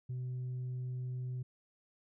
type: tone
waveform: sine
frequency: 126.4 Hz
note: B2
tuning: 41 cents sharp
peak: -34 dBFS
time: 0.09-1.43 s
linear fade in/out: 10 ms
effects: tanh soft clip ceiling -35 dBFS